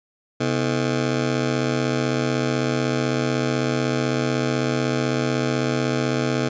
20% pulse ring-modulated tone, 190 Hz, F#3, 46 cents sharp, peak -12 dBFS, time 0.4-6.49 s, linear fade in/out 10 ms, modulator 57 Hz, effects resampled to 16000 Hz

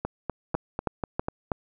two click trains, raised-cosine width 1 ms, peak -11 / -14 dBFS, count 4 / 6, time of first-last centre 0.55-1.518 / 0.05-1.285 s, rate 3.1 / 4.05 Hz, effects none

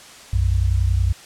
sine tone pair together, 61.74 / 92.51 Hz, B1 / F#2, 0 / 0 cents, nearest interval perfect fifth, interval 700 cents, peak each -18 dBFS, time 0.33-1.13 s, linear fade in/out 5 ms, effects white hiss -42 dBFS RMS until 1.25 s + low-pass 8000 Hz 12 dB/octave

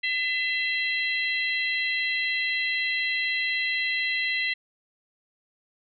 harmonic tone with a mistuned harmonic, 673 Hz, E5, 36 cents sharp, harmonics 3 / 4 / 5 / 6, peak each -26 / -30 / -34 / -34 dBFS, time 0.03-4.54 s, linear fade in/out 10 ms, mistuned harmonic 5, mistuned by -68 cents, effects none

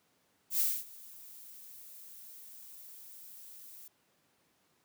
violet noise with ADSR envelope, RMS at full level -28 dBFS, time 0.5-3.88 s, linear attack 100 ms, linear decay 240 ms, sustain -23 dB, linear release 4 ms, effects pink hiss -72 dBFS RMS until 4.84 s + high-pass 150 Hz 12 dB/octave

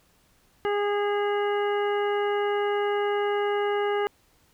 harmonic tone, 410 Hz, G#4, 22 cents flat, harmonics 1 / 2 / 3 / 4 / 5 / 7, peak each -24 / -30 / -34 / -36 / -38 / -41 dBFS, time 0.65-4.07 s, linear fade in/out 0 ms, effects pink hiss -63 dBFS RMS until 4.53 s

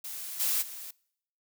blue noise with level steps, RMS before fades -39 / -28 / -42 dBFS, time 0.04-0.91 s, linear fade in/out 5 ms, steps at 0.39 / 0.61 s, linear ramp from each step 20 ms, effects noise-tail reverb RT60 0.7 s tail -24 dB re dry

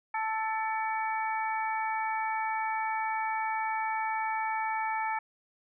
harmonic tone with a mistuned harmonic, 440 Hz, A4, in tune, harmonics 2 / 3 / 4 / 5, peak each -30 / -38 / -38 / -38 dBFS, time 0.14-5.19 s, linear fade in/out 5 ms, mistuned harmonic 5, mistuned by +48 cents, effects none

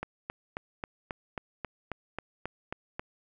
click train, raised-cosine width 0.5 ms, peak -19 dBFS, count 12, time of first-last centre 0.03-2.995 s, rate 3.71 Hz, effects none

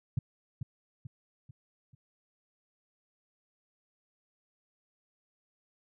sine tone with echo, 127.7 Hz, C3, 42 cents flat, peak -24 dBFS, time 0.17-0.19 s, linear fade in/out 5 ms, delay 440 ms, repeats 4, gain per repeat -7 dB, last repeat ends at 1.95 s, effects none

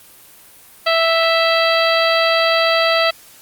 harmonic tone with a mistuned harmonic, 659.3 Hz, E5, in tune, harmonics 1 / 2 / 3 / 4 / 5 / 6 / 7, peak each -16 / -19 / -21 / -22 / -23 / -24 / -24 dBFS, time 0.86-3.11 s, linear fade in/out 10 ms, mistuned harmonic 5, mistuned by -35 cents, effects white hiss -44 dBFS RMS until 3.41 s + Opus 32 kbps

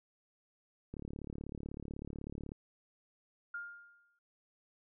click train, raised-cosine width 3 ms, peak -30 dBFS, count 58, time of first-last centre 0.94-2.519 s, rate 36.1 Hz
sine tone with exponential decay, 1410 Hz, F6, 16 cents sharp, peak -37 dBFS, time 3.54-4.19 s, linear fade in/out 5 ms, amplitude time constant 140 ms
effects none

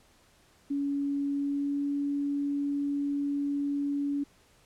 sine tone with pitch glide, 282.1 to 284.4 Hz, C#4 to C#4, +30 to +45 cents, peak -27 dBFS, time 0.7-4.24 s, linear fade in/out 10 ms, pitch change +15 cents, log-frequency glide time 1.33-1.87 s, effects pink hiss -62 dBFS RMS until 4.65 s + low-pass 11000 Hz 12 dB/octave

